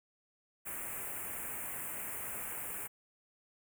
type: band-stop noise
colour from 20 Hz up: white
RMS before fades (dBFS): -41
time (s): 0.65-2.88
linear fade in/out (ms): 20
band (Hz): 2600 to 7900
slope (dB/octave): 48
effects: none